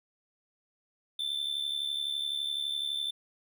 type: tone with amplitude modulation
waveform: triangle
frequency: 3536 Hz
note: A7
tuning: 8 cents sharp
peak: -26 dBFS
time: 1.19-3.11 s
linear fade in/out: 5 ms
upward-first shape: sine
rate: 71.9 Hz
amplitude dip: 70%
effects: none